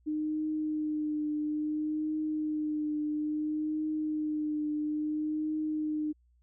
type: tone with vibrato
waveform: sine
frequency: 304.9 Hz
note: D#4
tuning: 35 cents flat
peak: -29 dBFS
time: 0.06-6.13 s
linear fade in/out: 20 ms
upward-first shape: triangle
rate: 0.59 Hz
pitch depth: 27 cents each way
effects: added 60 Hz sine -63 dBFS peak until 6.42 s